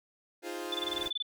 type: chord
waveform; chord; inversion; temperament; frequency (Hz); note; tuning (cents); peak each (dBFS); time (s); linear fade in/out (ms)
sawtooth; F minor seventh; third; equal; 311.1 / 349.2 / 415.3 / 523.3; Eb4 / F4 / Ab4 / C5; 0 / 0 / 0 / 0; -40 / -35 / -40 / -40; 0.42-1.11; 50
type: noise with exponential growth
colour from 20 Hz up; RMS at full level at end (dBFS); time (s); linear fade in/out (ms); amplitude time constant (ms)
pink; -44; 0.48-1.08; 5; 130
type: tone bursts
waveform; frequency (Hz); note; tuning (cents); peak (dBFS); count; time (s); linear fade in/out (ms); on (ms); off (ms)
sine; 3500; A7; -10; -30; 11; 0.72-1.225; 5; 25; 23
effects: none